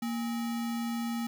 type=tone with sample-and-hold; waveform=sine; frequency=233.1 Hz; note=A#3; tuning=in tune; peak=-30 dBFS; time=0.02-1.27 s; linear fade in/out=5 ms; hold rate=1050 Hz; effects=none